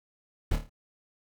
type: noise with echo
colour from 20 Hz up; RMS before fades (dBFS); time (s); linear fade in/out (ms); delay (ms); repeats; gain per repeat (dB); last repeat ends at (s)
brown; -25; 0.51-0.56; 5; 27; 5; -6; 0.695
effects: none